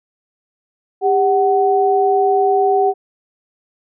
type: tone pair together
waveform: sine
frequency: 398.8 / 750 Hz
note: G4 / F#5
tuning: +30 / +23 cents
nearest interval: major seventh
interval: 1093 cents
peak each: -14 dBFS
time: 1.01-2.94 s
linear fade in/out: 50 ms
effects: none